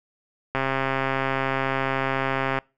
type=click train; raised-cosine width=0.5 ms; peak=-9 dBFS; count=274; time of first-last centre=0.55-2.587 s; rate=134 Hz; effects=noise-tail reverb RT60 0.3 s tail -26 dB re dry